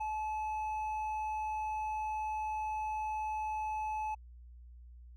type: tone with hard clipping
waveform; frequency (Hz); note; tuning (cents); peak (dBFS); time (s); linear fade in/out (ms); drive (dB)
sine; 861; A5; -38; -35; 0-4.15; 10; 4
effects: added 60 Hz sine -50 dBFS peak until 5.16 s